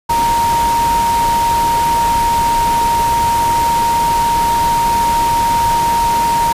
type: tone in noise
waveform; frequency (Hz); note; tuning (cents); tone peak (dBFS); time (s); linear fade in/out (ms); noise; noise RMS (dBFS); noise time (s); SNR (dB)
sine; 932.3; A#5; 0; -11; 0.09-6.53; 10; pink; -22; 0.09-6.53; +8
effects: resampled to 32000 Hz